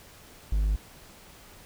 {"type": "tone", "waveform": "triangle", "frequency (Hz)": 51.4, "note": "G#1", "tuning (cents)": -17, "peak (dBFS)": -20, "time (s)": [0.52, 0.76], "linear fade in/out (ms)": 5, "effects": ["pink hiss -51 dBFS RMS until 1.65 s"]}